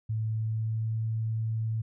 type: tone with pitch glide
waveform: sine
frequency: 110 to 111.41 Hz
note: A2 to A2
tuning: 0 to +22 cents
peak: -27 dBFS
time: 0.09-1.82 s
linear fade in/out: 10 ms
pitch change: +22 cents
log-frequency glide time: 0.27-0.94 s
effects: none